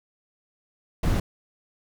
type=noise; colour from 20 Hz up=brown; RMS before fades=-22 dBFS; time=1.03-1.2 s; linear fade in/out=5 ms; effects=none